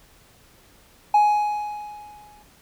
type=tone with exponential decay; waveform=triangle; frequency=836 Hz; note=G#5; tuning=11 cents sharp; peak=-9 dBFS; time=1.14-2.43 s; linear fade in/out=5 ms; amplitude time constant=280 ms; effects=tanh soft clip ceiling -7 dBFS + pink hiss -54 dBFS RMS until 2.61 s